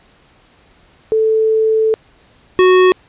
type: tone pair in turn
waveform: sine / square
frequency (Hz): 440 / 368.9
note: A4 / F#4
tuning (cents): 0 / -5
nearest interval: minor third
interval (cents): 305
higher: first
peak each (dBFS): -10 / -7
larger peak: second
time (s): 1.12-1.94 / 2.59-2.92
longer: first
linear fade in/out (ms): 0
effects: pink hiss -50 dBFS RMS until 3.08 s + resampled to 8000 Hz